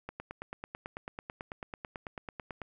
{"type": "click train", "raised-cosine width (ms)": 0.5, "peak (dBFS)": -24, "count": 24, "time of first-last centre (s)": [0.09, 2.617], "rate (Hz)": 9.1, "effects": []}